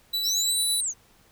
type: tone with tremolo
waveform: 45% pulse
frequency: 3951 Hz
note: B7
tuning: in tune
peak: -24 dBFS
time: 0.13-0.81 s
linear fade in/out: 10 ms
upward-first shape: sine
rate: 8.9 Hz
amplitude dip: 25%
type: linear two-way sweep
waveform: sine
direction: up then down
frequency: 5070 to 10548 to 5970 Hz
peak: -25 dBFS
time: 0.23-0.94 s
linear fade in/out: 50 ms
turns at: 0.73 s
effects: pink hiss -59 dBFS RMS until 1.31 s